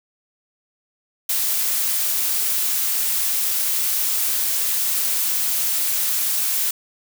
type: noise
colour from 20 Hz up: blue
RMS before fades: -21 dBFS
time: 1.29-6.71 s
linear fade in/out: 5 ms
effects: none